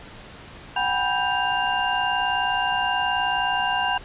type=tone cluster; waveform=sine; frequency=742 / 801 / 979 / 1574 / 2798 Hz; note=F#5 / G5 / B5 / G6 / F7; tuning=+5 / +37 / -15 / +7 / +3 cents; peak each=-27 dBFS; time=0.76-3.98 s; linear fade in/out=5 ms; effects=pink hiss -42 dBFS RMS until 4.04 s + resampled to 8000 Hz